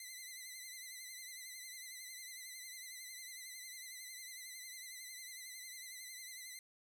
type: tone with vibrato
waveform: 10% pulse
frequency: 2035 Hz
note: C7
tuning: 49 cents flat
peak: -39 dBFS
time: 0-6.59 s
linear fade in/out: 2 ms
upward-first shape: triangle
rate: 11 Hz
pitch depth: 67 cents each way
effects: none